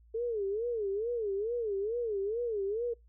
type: tone with vibrato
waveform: sine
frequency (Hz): 434.2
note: A4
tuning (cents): -23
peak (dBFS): -30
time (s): 0.14-2.94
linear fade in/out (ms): 10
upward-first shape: sine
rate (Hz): 2.3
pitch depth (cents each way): 190
effects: noise-tail reverb RT60 0.2 s tail -26 dB re dry + added 57 Hz sine -57 dBFS peak until 3.08 s